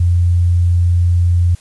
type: tone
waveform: sine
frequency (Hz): 87.31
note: F2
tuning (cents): 0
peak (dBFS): -9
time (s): 0-1.55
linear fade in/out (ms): 5
effects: white hiss -46 dBFS RMS until 1.6 s + resampled to 24000 Hz